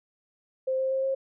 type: tone with pitch steps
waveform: sine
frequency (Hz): 523.3 / 527.5 / 531.8 / 536.2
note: C5 / C5 / C5 / C5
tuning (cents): 0 / +14 / +28 / +42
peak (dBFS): -24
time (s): 0.67-1.15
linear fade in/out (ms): 10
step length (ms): 120
effects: none